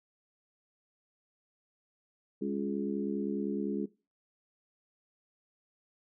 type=harmonic tone with a mistuned harmonic; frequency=69.8 Hz; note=C#2; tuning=13 cents sharp; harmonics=3 / 4 / 5 / 6; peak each=-35 / -36 / -37 / -38 dBFS; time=2.41-3.86 s; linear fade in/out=10 ms; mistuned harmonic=3; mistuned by=-48 cents; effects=noise-tail reverb RT60 0.3 s tail -19 dB re dry